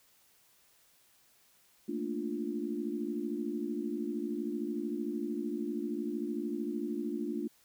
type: chord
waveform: sine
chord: Bb major seventh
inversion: third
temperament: equal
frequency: 220 / 233.1 / 293.7 / 349.2 Hz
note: A3 / Bb3 / D4 / F4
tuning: 0 / 0 / 0 / 0 cents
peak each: -39 / -40 / -37 / -38 dBFS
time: 1.88-7.48 s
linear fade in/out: 10 ms
effects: white hiss -66 dBFS RMS until 7.64 s